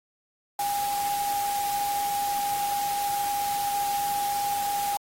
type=tone in noise; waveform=sine; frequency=811 Hz; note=G#5; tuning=41 cents flat; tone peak=-25 dBFS; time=0.59-4.97 s; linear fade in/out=2 ms; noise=white; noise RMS=-35 dBFS; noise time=0.59-4.97 s; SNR=+7 dB; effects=AAC 48 kbps